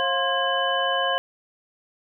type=tone cluster; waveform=sine; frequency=538 / 705 / 1054 / 1638 / 3003 Hz; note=C5 / F5 / C6 / G#6 / F#7; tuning=+48 / +16 / +12 / -24 / +25 cents; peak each=-27 dBFS; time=0-1.18 s; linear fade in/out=0 ms; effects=none